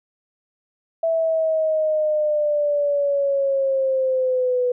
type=linear sweep; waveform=sine; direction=down; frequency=659.3 to 492.6 Hz; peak=-17 dBFS; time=1.03-4.72 s; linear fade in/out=5 ms; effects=none